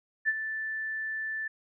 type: tone with ADSR envelope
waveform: sine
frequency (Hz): 1760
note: A6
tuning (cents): 0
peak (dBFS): -21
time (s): 0.25-1.48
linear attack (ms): 35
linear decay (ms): 39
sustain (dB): -10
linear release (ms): 7
effects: none